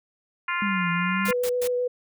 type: harmonic tone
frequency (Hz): 349.2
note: F4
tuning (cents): 0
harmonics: 3 / 4 / 5 / 6 / 7 / 8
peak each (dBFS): -29 / -30 / -32 / -31 / -33 / -38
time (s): 0.48-1.33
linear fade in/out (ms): 5
type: exponential two-way sweep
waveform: sine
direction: down then up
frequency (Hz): 207.1 to 169.4 to 200.7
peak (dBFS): -25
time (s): 0.62-1.31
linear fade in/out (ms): 2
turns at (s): 0.91
type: noise bursts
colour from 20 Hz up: white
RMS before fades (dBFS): -33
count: 3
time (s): 1.25-1.676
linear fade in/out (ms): 5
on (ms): 62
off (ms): 120
type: tone with vibrato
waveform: sine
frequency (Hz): 493.6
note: B4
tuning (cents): -1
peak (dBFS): -22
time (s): 1.28-1.88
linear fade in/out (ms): 10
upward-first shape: sine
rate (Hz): 7.8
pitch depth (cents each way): 10
effects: none